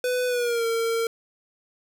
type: tone with pitch glide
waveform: square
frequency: 498.9 to 457.5 Hz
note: B4 to A#4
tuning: +17 to -32 cents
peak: -23 dBFS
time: 0.04-1.07 s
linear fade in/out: 2 ms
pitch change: -149 cents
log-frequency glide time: 0.27-0.66 s
effects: none